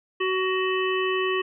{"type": "harmonic tone", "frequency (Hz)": 374.3, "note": "F#4", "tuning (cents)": 20, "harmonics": [1, 3, 5, 7, 8], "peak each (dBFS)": [-24, -29, -31, -32, -33], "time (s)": [0.2, 1.42], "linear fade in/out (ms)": 10, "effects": []}